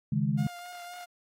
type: chord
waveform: sine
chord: C# suspended second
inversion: none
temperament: just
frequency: 138.59 / 155.92 / 207.9 Hz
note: C#3 / D#3 / G#3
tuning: 0 / +4 / +2 cents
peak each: -29 dBFS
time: 0.12-0.47 s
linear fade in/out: 5 ms
type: tone with vibrato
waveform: sawtooth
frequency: 707 Hz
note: F5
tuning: 21 cents sharp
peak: -37 dBFS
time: 0.37-1.06 s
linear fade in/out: 20 ms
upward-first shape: triangle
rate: 3.8 Hz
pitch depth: 25 cents each way
effects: AAC 48 kbps